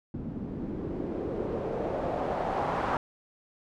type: noise with low-pass filter sweep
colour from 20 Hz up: white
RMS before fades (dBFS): -32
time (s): 0.14-2.97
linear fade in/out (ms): 2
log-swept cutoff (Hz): 220 to 1000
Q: 2
effects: none